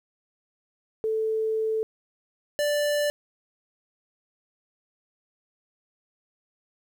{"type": "tone pair in turn", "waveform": ["sine", "square"], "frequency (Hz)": [439.9, 587.2], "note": ["A4", "D5"], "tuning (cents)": [0, 0], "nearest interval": "perfect fourth", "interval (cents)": 500, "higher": "second", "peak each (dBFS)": -23, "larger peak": "neither", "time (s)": [[1.04, 1.83], [2.59, 3.1]], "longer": "first", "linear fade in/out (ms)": 0, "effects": ["10-bit"]}